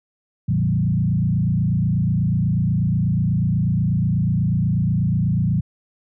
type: tone with frequency modulation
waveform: sine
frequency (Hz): 144.6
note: D3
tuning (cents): -27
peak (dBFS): -16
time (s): 0.48-5.61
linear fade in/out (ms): 10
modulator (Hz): 28.2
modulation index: 1.7
effects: none